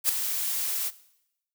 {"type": "noise with ADSR envelope", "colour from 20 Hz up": "blue", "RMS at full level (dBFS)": -20, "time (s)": [0.04, 0.91], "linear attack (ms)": 52, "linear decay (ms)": 5, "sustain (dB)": -9, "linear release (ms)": 36, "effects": ["noise-tail reverb RT60 0.8 s tail -18 dB re dry"]}